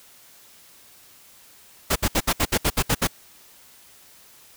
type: noise bursts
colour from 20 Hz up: pink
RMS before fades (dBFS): -20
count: 10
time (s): 1.9-3.074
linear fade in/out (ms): 10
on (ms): 58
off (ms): 66
effects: white hiss -51 dBFS RMS until 4.56 s